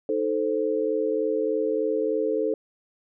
sine chord, A diminished, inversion second, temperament equal, 311.1 / 440 / 523.3 Hz, Eb4 / A4 / C5, 0 / 0 / 0 cents, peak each -29 / -24 / -28 dBFS, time 0.09-2.54 s, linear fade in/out 2 ms, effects none

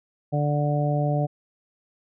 harmonic tone, 146.83 Hz, D3, in tune, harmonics 1 / 2 / 3 / 4 / 5, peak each -22 / -31 / -34 / -28 / -30 dBFS, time 0.32-1.27 s, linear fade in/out 20 ms, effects none

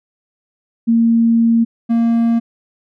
sine / triangle tone pair in turn, 230 / 231.5 Hz, A#3 / A#3, -23 / -12 cents, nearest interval unison, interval 11 cents, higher second, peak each -9 dBFS, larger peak neither, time 0.87-1.65 / 1.89-2.4 s, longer first, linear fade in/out 20 ms, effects none

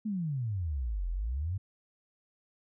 sine exponential two-way sweep, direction down then up, 223.8 to 41.1 to 101 Hz, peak -30 dBFS, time 0.05-1.58 s, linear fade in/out 10 ms, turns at 1.09 s, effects none

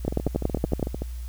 two click trains, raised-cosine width 2 ms, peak -9 / -16 dBFS, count 9 / 14, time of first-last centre 0.08-0.828 / 0.05-1.02 s, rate 10.7 / 13.4 Hz, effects added 60 Hz sine -31 dBFS peak until 1.28 s + white hiss -52 dBFS RMS until 1.28 s

